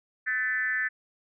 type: tone with frequency modulation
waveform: sine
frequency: 1763 Hz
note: A6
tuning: 3 cents sharp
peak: -25 dBFS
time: 0.26-0.89 s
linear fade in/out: 20 ms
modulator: 240 Hz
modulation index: 0.93
effects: none